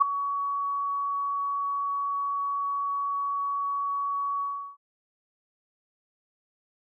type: tone with ADSR envelope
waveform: sine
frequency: 1126 Hz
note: C#6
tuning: 27 cents sharp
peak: -12 dBFS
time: 0-4.77 s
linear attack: 20 ms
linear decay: 5 ms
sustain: -14 dB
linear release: 370 ms
effects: none